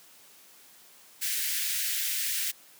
white high-pass noise, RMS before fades -30 dBFS, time 1.21-2.52 s, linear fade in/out 20 ms, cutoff 1600 Hz, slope 48 dB/octave, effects white hiss -55 dBFS RMS until 2.79 s + high-pass 150 Hz 12 dB/octave

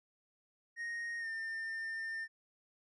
triangle tone with pitch glide, 1864.7 to 1803.3 Hz, A#6 to A6, 0 to +42 cents, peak -36 dBFS, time 0.76-2.28 s, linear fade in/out 50 ms, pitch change -58 cents, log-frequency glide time 1.19-1.28 s, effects resampled to 24000 Hz

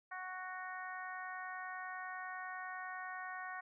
harmonic tone, 370 Hz, F#4, in tune, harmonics 2 / 3 / 4 / 5 / 6, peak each -48 / -48 / -48 / -48 / -59 dBFS, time 0.11-3.61 s, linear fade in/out 10 ms, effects none

